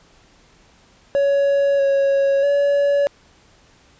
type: tone with pitch steps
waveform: triangle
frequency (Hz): 560 / 552 / 568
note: C#5 / C#5 / C#5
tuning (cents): +18 / -7 / +42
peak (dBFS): -12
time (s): 1.15-3.07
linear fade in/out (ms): 0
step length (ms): 640
effects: pink hiss -53 dBFS RMS until 3.99 s + resampled to 16000 Hz